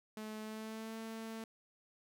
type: tone with pitch glide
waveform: sawtooth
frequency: 216 to 223.7 Hz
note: A3 to A3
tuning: -32 to +29 cents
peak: -39 dBFS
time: 0.17-1.44 s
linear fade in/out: 2 ms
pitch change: +61 cents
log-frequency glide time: 0.41-0.97 s
effects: none